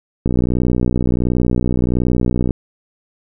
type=click train; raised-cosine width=3 ms; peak=-4 dBFS; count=139; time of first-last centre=0.26-2.508 s; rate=61.4 Hz; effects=none